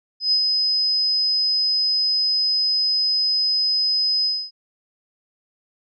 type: tone with ADSR envelope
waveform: sine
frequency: 5040 Hz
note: D#8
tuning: 21 cents sharp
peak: -14 dBFS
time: 0.2-4.51 s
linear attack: 120 ms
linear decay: 79 ms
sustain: -3 dB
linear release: 260 ms
effects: none